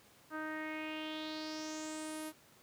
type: tone with low-pass filter sweep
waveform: sawtooth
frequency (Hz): 311.1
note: D#4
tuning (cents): 0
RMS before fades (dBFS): -42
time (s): 0.3-2.33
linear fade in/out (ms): 50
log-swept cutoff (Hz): 1400 to 12000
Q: 4.5
effects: pink hiss -63 dBFS RMS until 2.62 s + high-pass 100 Hz 12 dB/octave